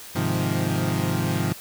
30% pulse chord, F minor seventh, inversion first, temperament equal, 103.83 / 130.81 / 155.56 / 174.61 Hz, Ab2 / C3 / Eb3 / F3, 0 / 0 / 0 / 0 cents, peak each -25 dBFS, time 0.15-1.53 s, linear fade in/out 10 ms, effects white hiss -41 dBFS RMS until 1.6 s

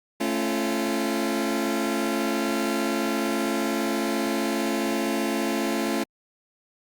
sawtooth chord, A augmented, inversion none, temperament just, 220 / 275 / 343.8 Hz, A3 / C#4 / E#4, 0 / -14 / -27 cents, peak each -24 dBFS, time 0.2-6.04 s, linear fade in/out 10 ms, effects Opus 48 kbps

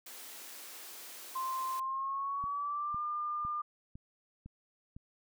white high-pass noise, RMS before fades -48 dBFS, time 0.06-1.8 s, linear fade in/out 5 ms, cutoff 260 Hz, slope 24 dB/octave
sine tone with pitch glide, 1046.5 to 1202.1 Hz, C6 to D6, 0 to +40 cents, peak -33 dBFS, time 1.35-3.62 s, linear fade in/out 10 ms, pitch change +240 cents, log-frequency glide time 1.75-3.01 s
click train, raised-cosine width 5 ms, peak -35 dBFS, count 6, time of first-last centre 2.44-4.965 s, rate 1.98 Hz
effects none

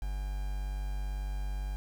triangle tone with quantisation, 48.95 Hz, G1, 2 cents flat, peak -30 dBFS, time 0.02-1.76 s, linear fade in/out 0 ms, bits 8, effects none

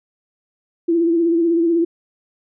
sine tone with vibrato, 335.6 Hz, E4, 31 cents sharp, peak -13 dBFS, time 0.88-1.85 s, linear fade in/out 10 ms, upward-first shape sine, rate 16 Hz, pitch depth 48 cents each way, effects none

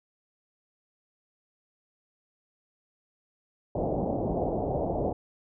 white low-pass noise, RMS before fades -29 dBFS, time 3.75-5.13 s, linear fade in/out 5 ms, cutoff 750 Hz, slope 48 dB/octave, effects none

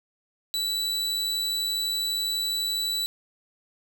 40% pulse tone, 3951 Hz, B7, in tune, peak -24 dBFS, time 0.54-3.06 s, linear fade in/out 0 ms, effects none

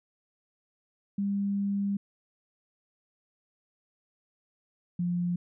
sine tone pair in turn, 200 / 175.68 Hz, G3 / F3, +35 / +11 cents, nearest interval major second, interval 224 cents, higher first, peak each -26 dBFS, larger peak neither, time 1.18-1.97 / 4.99-5.36 s, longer first, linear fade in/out 5 ms, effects none

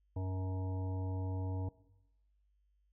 harmonic tone with a mistuned harmonic, 94.1 Hz, F#2, 30 cents sharp, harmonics 1 / 3 / 5 / 7 / 9 / 10, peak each -35 / -45 / -49 / -52 / -54 / -55 dBFS, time 0.16-1.69 s, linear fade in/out 5 ms, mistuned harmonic 7, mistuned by -36 cents, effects noise-tail reverb RT60 0.9 s tail -18 dB re dry + added 50 Hz sine -70 dBFS peak until 2.92 s

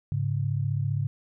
sine tone pair together, 105.03 / 140.2 Hz, G#2 / C#3, +20 / +20 cents, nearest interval perfect fourth, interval 500 cents, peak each -27 dBFS, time 0.12-1.07 s, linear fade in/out 0 ms, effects none

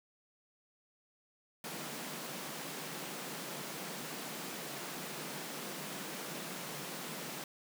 pink high-pass noise, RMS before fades -43 dBFS, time 1.64-7.44 s, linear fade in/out 2 ms, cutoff 140 Hz, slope 96 dB/octave, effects none

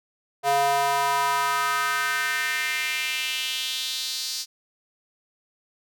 square tone with high-pass filter sweep, 140 Hz, C#3, 18 cents sharp, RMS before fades -25 dBFS, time 0.43-4.46 s, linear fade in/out 50 ms, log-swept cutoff 650 to 4900 Hz, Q 3.1, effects none

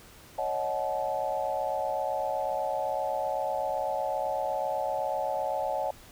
sine chord, D# half-diminished seventh, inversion third, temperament equal with one note detuned, 554.4 / 622.3 / 740 / 862.4 Hz, C#5 / D#5 / F#5 / A5, 0 / 0 / 0 / -35 cents, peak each -33 dBFS, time 0.38-5.91 s, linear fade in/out 5 ms, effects pink hiss -52 dBFS RMS until 6.11 s

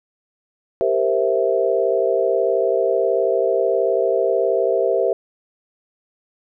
sine chord, C dominant seventh, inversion second, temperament equal with one note detuned, 392 / 464.8 / 523.3 / 659.3 Hz, G4 / Bb4 / C5 / E5, 0 / -5 / 0 / 0 cents, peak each -21 dBFS, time 0.81-5.13 s, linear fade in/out 0 ms, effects none

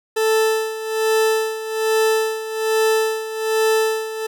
40% pulse tone with tremolo, 440 Hz, A4, in tune, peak -13 dBFS, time 0.16-4.27 s, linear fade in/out 10 ms, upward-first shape sine, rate 1.2 Hz, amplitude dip 75%, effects none

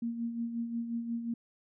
sine tone with tremolo, 233.1 Hz, A#3, in tune, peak -30 dBFS, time 0.02-1.34 s, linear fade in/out 5 ms, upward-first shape sine, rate 5.6 Hz, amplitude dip 55%, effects none

